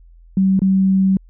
sine tone with dropouts, 191.4 Hz, G3, 41 cents flat, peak -11 dBFS, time 0.37-1.17 s, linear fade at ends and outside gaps 2 ms, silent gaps 0.593-0.618 s, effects added 42 Hz sine -42 dBFS peak until 1.29 s

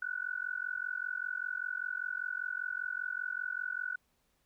sine tone with amplitude modulation, 1480 Hz, F#6, in tune, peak -30 dBFS, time 0.02-3.96 s, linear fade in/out 5 ms, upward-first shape sine, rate 45.1 Hz, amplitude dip 100%, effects pink hiss -75 dBFS RMS until 4.45 s

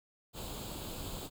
pink noise with comb filter, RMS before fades -42 dBFS, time 0.33-1.3 s, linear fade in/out 50 ms, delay 0.26 ms, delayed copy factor +0.7, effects none

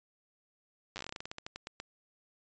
slowing click train, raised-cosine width 0.2 ms, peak -23 dBFS, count 19, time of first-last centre 0.96-1.801 s, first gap 9 ms, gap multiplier 1.17, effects resampled to 16000 Hz

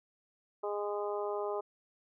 harmonic tone, 205.8 Hz, G#3, 16 cents flat, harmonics 2 / 3 / 4 / 5 / 6, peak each -35 / -39 / -41 / -43 / -45 dBFS, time 0.63-1.61 s, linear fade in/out 10 ms, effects none

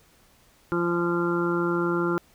harmonic tone, 172.5 Hz, F3, 21 cents flat, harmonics 1 / 2 / 3 / 5 / 6 / 7 / 8, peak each -29 / -24 / -36 / -38 / -36 / -36 / -30 dBFS, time 0.72-2.18 s, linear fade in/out 0 ms, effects pink hiss -59 dBFS RMS until 2.34 s

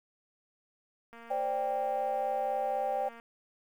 click train, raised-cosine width 0.5 ms, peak -36 dBFS, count 481, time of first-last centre 1.13-3.199 s, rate 232 Hz
sine chord, C suspended second, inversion none, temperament equal with one note detuned, 523.3 / 587.3 / 790.4 Hz, C5 / D5 / G5, 0 / 0 / +14 cents, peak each -35 / -35 / -31 dBFS, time 1.3-3.09 s, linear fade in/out 10 ms
effects 10-bit

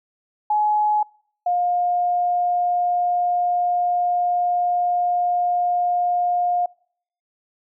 sine tone pair in turn, 844 / 709.7 Hz, G#5 / F5, +28 / +28 cents, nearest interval minor third, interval 300 cents, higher first, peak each -16 / -17 dBFS, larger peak first, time 0.5-1.03 / 1.46-6.66 s, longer second, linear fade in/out 5 ms, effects noise-tail reverb RT60 0.6 s tail -26 dB re dry

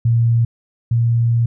sine tone pair in turn, 116.54 / 117.05 Hz, A#2 / A#2, 0 / +8 cents, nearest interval unison, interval 8 cents, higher second, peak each -11 / -12 dBFS, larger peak first, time 0.05-0.45 / 0.91-1.46 s, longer second, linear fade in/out 5 ms, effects none

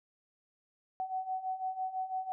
sine beating tone pair, 748 / 754 Hz, F#5 / F#5, +19 / +32 cents, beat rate 6 Hz, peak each -39 / -35 dBFS, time 1-2.32 s, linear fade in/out 0 ms, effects none

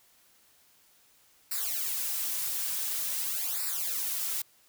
blue noise with flanger, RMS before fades -32 dBFS, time 1.51-4.42 s, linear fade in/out 5 ms, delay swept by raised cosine 0.31 to 4.71 ms, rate 0.47 Hz, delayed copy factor -0.95, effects white hiss -63 dBFS RMS until 4.68 s

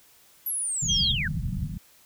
sine linear sweep, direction down, 11790 to 1444 Hz, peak -26 dBFS, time 0.46-1.28 s, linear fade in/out 5 ms
white low-pass noise, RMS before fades -30 dBFS, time 0.82-1.78 s, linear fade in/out 10 ms, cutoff 190 Hz, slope 48 dB/octave
sine tone, 3244 Hz, G#7, 41 cents flat, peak -22 dBFS, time 0.88-1.13 s, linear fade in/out 20 ms
effects white hiss -57 dBFS RMS until 2.05 s

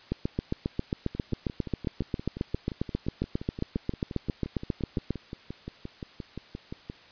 two click trains, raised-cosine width 3 ms, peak -14 / -23 dBFS, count 38 / 34, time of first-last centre 0.12-5.107 / 1.15-6.899 s, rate 7.42 / 5.74 Hz, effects white hiss -53 dBFS RMS until 7.11 s + resampled to 11025 Hz

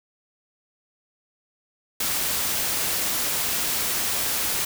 white noise, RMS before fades -25 dBFS, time 2-4.65 s, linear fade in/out 5 ms, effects none

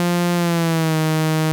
sawtooth tone with pitch glide, 174.61 to 157.37 Hz, F3 to D#3, 0 to +20 cents, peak -12 dBFS, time 0-1.52 s, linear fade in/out 0 ms, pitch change -180 cents, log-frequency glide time 0.35-0.97 s, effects none

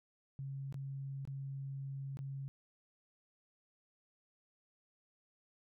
sine tone with dropouts, 136.8 Hz, C#3, 23 cents flat, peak -40 dBFS, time 0.39-2.48 s, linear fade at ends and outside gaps 0 ms, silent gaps 0.725-0.743 / 1.252-1.275 / 2.171-2.19 s, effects none

